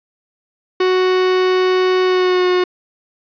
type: tone with pitch glide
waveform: 45% pulse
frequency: 370 to 363 Hz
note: F#4 to F#4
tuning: 0 to -33 cents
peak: -12 dBFS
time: 0.8-2.64 s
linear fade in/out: 5 ms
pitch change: -33 cents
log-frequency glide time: 2.04-2.48 s
effects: resampled to 11025 Hz + 9-bit